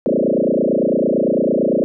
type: tone with frequency modulation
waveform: sine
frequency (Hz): 395.5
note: G4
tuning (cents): +15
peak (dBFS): -13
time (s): 0.06-1.84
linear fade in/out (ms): 0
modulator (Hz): 28.9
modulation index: 6.7
effects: none